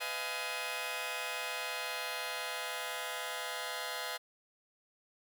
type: chord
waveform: 10% pulse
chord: F half-diminished seventh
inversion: second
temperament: just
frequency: 502.9 / 628.6 / 698.5 / 838.1 Hz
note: Cb5 / Eb5 / F5 / Ab5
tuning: +31 / +18 / 0 / +16 cents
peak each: -34 dBFS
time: 0-4.18 s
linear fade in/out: 20 ms
effects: none